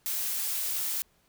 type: noise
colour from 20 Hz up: blue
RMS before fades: -31 dBFS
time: 0.06-1.02 s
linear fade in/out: 0 ms
effects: pink hiss -67 dBFS RMS until 1.28 s